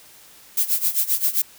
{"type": "noise with tremolo", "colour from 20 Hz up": "violet", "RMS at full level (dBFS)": -18, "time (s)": [0.57, 1.42], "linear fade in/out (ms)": 5, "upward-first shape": "sine", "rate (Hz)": 7.6, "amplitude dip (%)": 85, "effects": ["white hiss -48 dBFS RMS until 1.58 s"]}